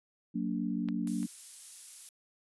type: chord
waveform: sine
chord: Gb augmented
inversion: none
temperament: just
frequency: 185 / 231.2 / 289.1 Hz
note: Gb3 / Bb3 / D4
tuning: 0 / -14 / -27 cents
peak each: -35 / -34 / -36 dBFS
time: 0.34-1.27 s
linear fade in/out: 20 ms
type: clicks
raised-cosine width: 0.3 ms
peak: -28 / -35 / -35 dBFS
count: 3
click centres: 0.887 / 1.074 / 1.23 s
type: noise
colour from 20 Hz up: violet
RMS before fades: -43 dBFS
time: 1.07-2.09 s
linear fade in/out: 2 ms
effects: resampled to 24000 Hz